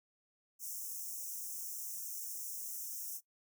white high-pass noise, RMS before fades -43 dBFS, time 0.59-3.21 s, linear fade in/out 50 ms, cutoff 5500 Hz, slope 96 dB/octave, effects noise-tail reverb RT60 0.1 s tail -18 dB re dry

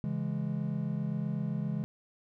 triangle chord, C# minor, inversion none, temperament just, 138.59 / 166.31 / 207.9 Hz, C#3 / E3 / G#3, 0 / +16 / +2 cents, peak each -33 dBFS, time 0.04-1.84 s, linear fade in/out 0 ms, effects none

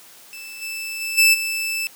sawtooth tone with level steps, 2637 Hz, E7, in tune, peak -31 / -24 / -21 / -8 / -19 dBFS, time 0.33-1.87 s, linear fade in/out 0 ms, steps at 0.61 / 1 / 1.17 / 1.33 s, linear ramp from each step 20 ms, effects white hiss -46 dBFS RMS until 1.95 s + high-pass 150 Hz 12 dB/octave

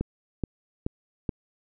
click train, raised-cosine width 3 ms, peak -14 dBFS, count 4, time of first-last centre 0.01-1.292 s, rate 2.34 Hz, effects none

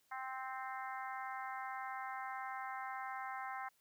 harmonic tone, 261.6 Hz, C4, in tune, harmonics 3 / 4 / 5 / 6 / 7 / 8, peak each -45 / -47 / -49 / -51 / -52 / -53 dBFS, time 0.11-3.69 s, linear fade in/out 10 ms, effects white hiss -75 dBFS RMS until 3.8 s

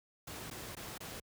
pink noise with dropouts, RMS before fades -45 dBFS, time 0.27-1.2 s, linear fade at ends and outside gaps 5 ms, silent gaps 0.502-0.51 / 0.752-0.767 / 0.979-1.004 s, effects high-pass 60 Hz 12 dB/octave

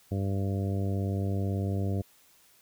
harmonic tone, 98 Hz, G2, in tune, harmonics 1 / 2 / 3 / 4 / 5 / 6 / 7, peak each -28 / -34 / -38 / -40 / -42 / -44 / -45 dBFS, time 0.11-2.02 s, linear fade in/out 10 ms, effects white hiss -61 dBFS RMS until 2.61 s

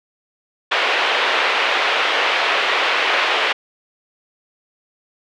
white band-pass noise, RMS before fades -18 dBFS, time 0.71-3.53 s, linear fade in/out 10 ms, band 420 to 3100 Hz, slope 24 dB/octave, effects none

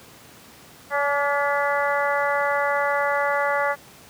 harmonic tone with a mistuned harmonic, 284.7 Hz, C#4, 46 cents sharp, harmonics 2 / 3 / 4 / 5 / 6 / 7, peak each -24 / -26 / -27 / -28 / -29 / -29 dBFS, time 0.9-3.76 s, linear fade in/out 50 ms, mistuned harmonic 4, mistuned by +23 cents, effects pink hiss -47 dBFS RMS until 4.09 s + high-pass 100 Hz 12 dB/octave

